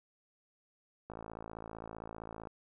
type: click train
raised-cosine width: 1 ms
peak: -30 dBFS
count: 77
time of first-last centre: 1.1-2.472 s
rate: 55.4 Hz
effects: none